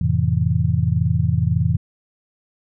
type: chord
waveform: sine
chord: F major seventh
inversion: none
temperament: just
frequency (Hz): 87.31 / 109.13 / 130.96 / 163.7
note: F2 / A2 / C3 / E3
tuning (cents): 0 / -14 / +2 / -12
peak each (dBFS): -21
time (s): 0.01-1.77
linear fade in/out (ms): 5
effects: none